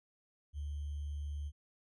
sine tone with sample-and-hold, 72.7 Hz, D2, 17 cents flat, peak -37 dBFS, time 0.53-1.52 s, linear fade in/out 50 ms, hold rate 3150 Hz, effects resampled to 22050 Hz

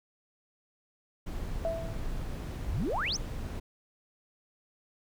brown noise, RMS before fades -36 dBFS, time 1.26-3.6 s, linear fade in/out 10 ms
sine tone with exponential decay, 659.3 Hz, E5, in tune, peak -26 dBFS, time 1.65-2.16 s, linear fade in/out 0 ms, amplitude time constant 110 ms
sine exponential sweep, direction up, 41.2 to 6645 Hz, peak -29 dBFS, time 2.66-3.17 s, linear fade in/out 10 ms
effects none

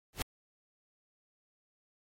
pink noise with exponential growth, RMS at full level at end -28 dBFS, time 0.13-0.22 s, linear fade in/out 0 ms, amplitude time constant 19 ms, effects MP3 64 kbps

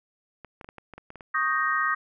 clicks, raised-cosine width 0.5 ms, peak -27 dBFS, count 10, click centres 0.447 / 0.612 / 0.645 / 0.689 / 0.783 / 0.937 / 0.98 / 1.104 / 1.157 / 1.208 s
sine chord, Eb dominant seventh, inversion third, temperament equal, 1108.7 / 1244.5 / 1568 / 1864.7 Hz, Db6 / Eb6 / G6 / Bb6, 0 / 0 / 0 / 0 cents, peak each -31 / -26 / -29 / -27 dBFS, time 1.34-1.95 s, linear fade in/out 10 ms
effects none

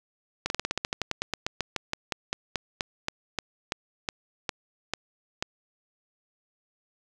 slowing click train, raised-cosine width 0.2 ms, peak -10 dBFS, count 28, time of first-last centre 0.46-5.425 s, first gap 41 ms, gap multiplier 1.1, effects none

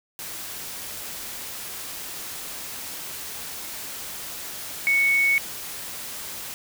sine tone in noise, 2217 Hz, C#7, in tune, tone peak -17 dBFS, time 4.87-5.38 s, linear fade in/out 0 ms, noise white, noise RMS -35 dBFS, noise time 0.19-6.54 s, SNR +15 dB, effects none

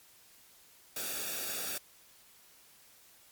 white noise with comb filter, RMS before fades -37 dBFS, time 0.96-1.78 s, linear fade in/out 5 ms, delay 0.97 ms, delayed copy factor -0.7, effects white hiss -60 dBFS RMS until 3.31 s + MP3 96 kbps

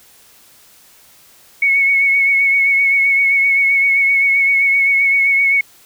sine tone with vibrato, 2209 Hz, C#7, 7 cents flat, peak -10 dBFS, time 1.62-5.61 s, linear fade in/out 5 ms, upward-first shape triangle, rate 7.7 Hz, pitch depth 32 cents each way, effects white hiss -47 dBFS RMS until 5.85 s

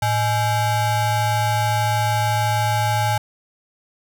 square ring-modulated tone, 365.2 Hz, F#4, 23 cents flat, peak -15 dBFS, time 0.02-3.18 s, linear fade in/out 5 ms, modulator 476 Hz, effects none

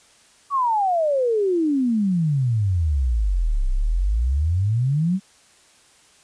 sine exponential two-way sweep, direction down then up, 1153 to 30.91 to 198.1 Hz, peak -17 dBFS, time 0.5-5.2 s, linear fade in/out 50 ms, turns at 3.69 s, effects white hiss -54 dBFS RMS until 6.23 s + resampled to 22050 Hz

